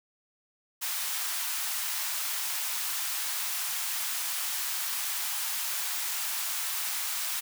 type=high-pass noise; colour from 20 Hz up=white; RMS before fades=-32 dBFS; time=0.81-7.41 s; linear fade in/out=20 ms; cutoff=810 Hz; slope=24 dB/octave; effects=none